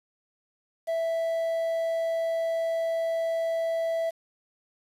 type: tone with quantisation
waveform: triangle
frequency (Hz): 659.3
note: E5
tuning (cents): 0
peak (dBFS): -23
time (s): 0.87-4.11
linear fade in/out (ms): 20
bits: 8
effects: resampled to 32000 Hz